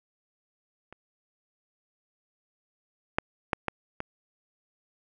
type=clicks; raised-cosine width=0.5 ms; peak=-30 / -8 / -9 / -12 / -17 dBFS; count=5; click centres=0.926 / 3.185 / 3.532 / 3.683 / 4.004 s; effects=none